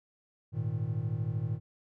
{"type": "chord", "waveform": "triangle", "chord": "Ab suspended second", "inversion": "none", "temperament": "just", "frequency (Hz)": [103.83, 116.8, 155.74], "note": ["Ab2", "Bb2", "Eb3"], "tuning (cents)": [0, 4, 2], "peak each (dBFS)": [-33, -31, -34], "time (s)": [0.52, 1.6], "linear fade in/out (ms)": 50, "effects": []}